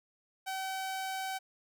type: tone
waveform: sawtooth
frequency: 764 Hz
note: G5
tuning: 45 cents flat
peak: -31 dBFS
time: 0.46-1.39 s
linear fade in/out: 20 ms
effects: none